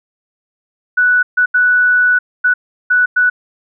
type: tone bursts at uneven times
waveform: sine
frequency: 1480 Hz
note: F#6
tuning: in tune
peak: -8 dBFS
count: 6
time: 0.97-1.23 / 1.37-1.46 / 1.54-2.19 / 2.44-2.54 / 2.9-3.06 / 3.16-3.3 s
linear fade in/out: 10 ms
effects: none